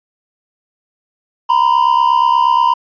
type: tone pair together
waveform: triangle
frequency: 943 / 1011.4 Hz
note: A#5 / B5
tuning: +20 / +41 cents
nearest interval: minor second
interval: 121 cents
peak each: -10 dBFS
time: 1.49-2.74 s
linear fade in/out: 10 ms
effects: resampled to 11025 Hz